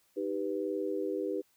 sine chord, Eb augmented, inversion none, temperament equal, 311.1 / 392 / 493.9 Hz, Eb4 / G4 / B4, 0 / 0 / 0 cents, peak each -36 / -34 / -36 dBFS, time 0.16-1.42 s, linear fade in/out 20 ms, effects white hiss -70 dBFS RMS until 1.56 s

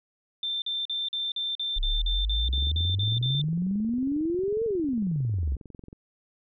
sine tone bursts, 3568 Hz, A7, 23 cents sharp, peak -27 dBFS, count 13, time 0.43-3.416 s, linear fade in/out 2 ms, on 190 ms, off 43 ms
sine exponential two-way sweep, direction up then down, 31.72 to 466.7 to 61.8 Hz, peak -24 dBFS, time 1.76-5.56 s, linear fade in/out 10 ms, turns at 4.65 s
click train, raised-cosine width 3 ms, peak -31 dBFS, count 77, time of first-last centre 2.49-5.929 s, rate 22.1 Hz
effects none

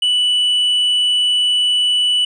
triangle tone, 2965 Hz, F#7, 3 cents sharp, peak -11 dBFS, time 0.02-2.25 s, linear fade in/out 5 ms, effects resampled to 22050 Hz

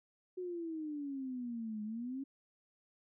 sine exponential two-way sweep, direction down then up, 370 to 209.4 to 278 Hz, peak -38 dBFS, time 0.37-2.24 s, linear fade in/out 10 ms, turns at 1.83 s, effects none

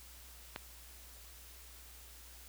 click, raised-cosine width 0.3 ms, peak -23 dBFS, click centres 0.561 s, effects added 60 Hz sine -56 dBFS peak until 2.48 s + white hiss -56 dBFS RMS until 2.48 s

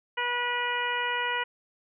harmonic tone, 486 Hz, B4, 28 cents flat, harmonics 1 / 2 / 3 / 4 / 5 / 6, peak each -37 / -31 / -33 / -32 / -36 / -35 dBFS, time 0.17-1.44 s, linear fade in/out 10 ms, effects none

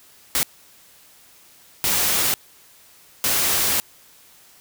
white noise bursts at uneven times, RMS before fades -20 dBFS, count 3, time 0.35-0.43 / 1.84-2.34 / 3.24-3.8 s, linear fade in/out 0 ms, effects white hiss -51 dBFS RMS until 4.6 s

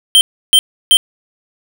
square tone bursts, 3134 Hz, G7, 1 cent flat, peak -5 dBFS, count 3, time 0.15-0.97 s, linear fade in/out 0 ms, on 60 ms, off 320 ms, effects none

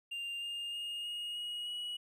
triangle tone with pitch steps, 2794 / 2818 / 2843 / 2868 / 2893 / 2918 Hz, F7 / F7 / F7 / F7 / F#7 / F#7, 0 / +15 / +30 / +45 / -40 / -25 cents, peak -36 dBFS, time 0.11-1.97 s, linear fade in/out 10 ms, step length 310 ms, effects none

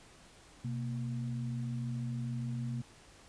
sine tone pair together, 126.44 / 233.1 Hz, B2 / A#3, +41 / 0 cents, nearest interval major seventh, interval 1059 cents, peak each -35 / -40 dBFS, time 0.64-2.82 s, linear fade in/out 10 ms, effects pink hiss -58 dBFS RMS until 3.28 s + resampled to 22050 Hz

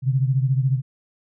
sine beating tone pair, 129.8 / 143.8 Hz, C3 / D3, -13 / -36 cents, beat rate 14 Hz, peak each -18 / -23 dBFS, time 0.02-0.82 s, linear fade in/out 50 ms, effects none

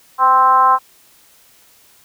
sine tone with frequency modulation, 1046.5 Hz, C6, in tune, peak -8 dBFS, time 0.18-0.79 s, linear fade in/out 50 ms, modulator 266 Hz, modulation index 0.91, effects white hiss -50 dBFS RMS until 2.04 s

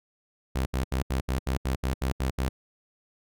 sawtooth tone bursts, 65.3 Hz, C2, 3 cents flat, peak -21 dBFS, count 11, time 0.55-2.49 s, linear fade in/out 10 ms, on 110 ms, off 73 ms, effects none

